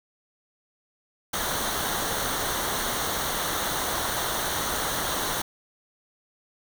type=noise with comb filter; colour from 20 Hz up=pink; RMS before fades=-28 dBFS; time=1.33-5.42 s; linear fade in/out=5 ms; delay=0.4 ms; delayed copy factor=-0.65; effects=none